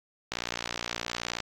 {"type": "click train", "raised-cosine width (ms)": 0.2, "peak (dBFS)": -13, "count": 65, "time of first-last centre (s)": [0.32, 1.403], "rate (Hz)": 59.1, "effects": ["AAC 64 kbps"]}